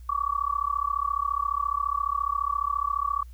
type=tone with amplitude modulation; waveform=sine; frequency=1142 Hz; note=D6; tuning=49 cents flat; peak=-20 dBFS; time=0.09-3.23 s; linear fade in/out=5 ms; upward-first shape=sine; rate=34.5 Hz; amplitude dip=100%; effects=added 60 Hz sine -41 dBFS peak until 3.33 s + white hiss -64 dBFS RMS until 3.33 s